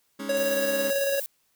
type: chord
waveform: sawtooth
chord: Ab suspended fourth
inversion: none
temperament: just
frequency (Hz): 207.7 / 276.9 / 311.5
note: Ab3 / Db4 / Eb4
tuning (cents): 0 / -2 / +2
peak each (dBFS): -33 / -31 / -37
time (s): 0.19-0.91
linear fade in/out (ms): 10
type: tone with tremolo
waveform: square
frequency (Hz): 554.4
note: C#5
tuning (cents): 0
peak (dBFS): -23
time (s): 0.29-1.2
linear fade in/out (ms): 5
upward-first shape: square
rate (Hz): 18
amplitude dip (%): 30
type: noise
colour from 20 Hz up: violet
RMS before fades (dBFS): -34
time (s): 0.37-1.26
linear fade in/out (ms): 0
effects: white hiss -69 dBFS RMS until 1.55 s